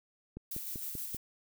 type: click train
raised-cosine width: 3 ms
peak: -29 dBFS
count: 5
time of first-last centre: 0.37-1.147 s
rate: 5.15 Hz
type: noise with tremolo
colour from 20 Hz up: violet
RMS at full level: -39 dBFS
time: 0.51-1.17 s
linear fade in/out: 5 ms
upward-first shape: square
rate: 6.4 Hz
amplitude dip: 30%
effects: none